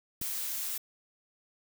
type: noise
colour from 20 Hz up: blue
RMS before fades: -35 dBFS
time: 0.21-0.78 s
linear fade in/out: 5 ms
type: click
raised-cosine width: 3 ms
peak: -30 dBFS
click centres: 0.215 s
effects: none